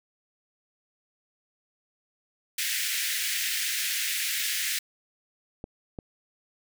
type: high-pass noise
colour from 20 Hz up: pink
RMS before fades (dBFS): -29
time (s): 2.58-4.79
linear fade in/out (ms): 5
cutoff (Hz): 1700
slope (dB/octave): 48
type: clicks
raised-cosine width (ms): 2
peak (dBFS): -23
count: 2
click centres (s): 5.641 / 5.988
effects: none